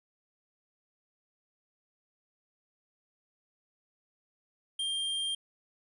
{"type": "tone", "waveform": "square", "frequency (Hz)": 3190, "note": "G7", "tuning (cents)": 30, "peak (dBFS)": -31, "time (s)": [4.79, 5.35], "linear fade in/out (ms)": 5, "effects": ["resampled to 24000 Hz"]}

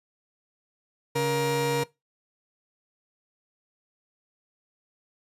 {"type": "tone pair together", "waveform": "30% pulse", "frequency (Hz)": [140.3, 471.9], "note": ["C#3", "A#4"], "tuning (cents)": [21, 21], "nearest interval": "octave + major sixth", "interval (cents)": 2100, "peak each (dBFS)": [-26, -22], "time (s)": [1.15, 1.84], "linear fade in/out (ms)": 10, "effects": ["noise-tail reverb RT60 0.2 s tail -20 dB re dry", "resampled to 32000 Hz"]}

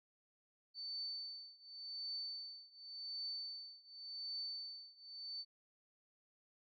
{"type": "tone with tremolo", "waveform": "sine", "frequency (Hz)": 4530, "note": "C#8", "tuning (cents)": 37, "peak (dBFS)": -40, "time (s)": [0.74, 5.45], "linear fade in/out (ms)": 50, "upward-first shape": "triangle", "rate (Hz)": 0.89, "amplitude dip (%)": 95, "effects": []}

